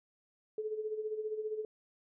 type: tone with tremolo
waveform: sine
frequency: 431.2 Hz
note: A4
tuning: 35 cents flat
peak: -32 dBFS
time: 0.58-1.65 s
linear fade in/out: 2 ms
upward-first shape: sine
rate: 15 Hz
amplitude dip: 65%
effects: none